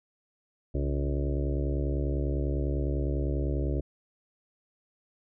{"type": "harmonic tone with a mistuned harmonic", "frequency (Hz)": 70, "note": "C#2", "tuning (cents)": 18, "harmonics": [1, 2, 4, 5, 6, 7, 8, 9], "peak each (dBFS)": [-28, -33, -36, -36, -40, -44, -41, -45], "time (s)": [0.74, 3.81], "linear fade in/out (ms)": 10, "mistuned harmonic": 1, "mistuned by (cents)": -120, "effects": []}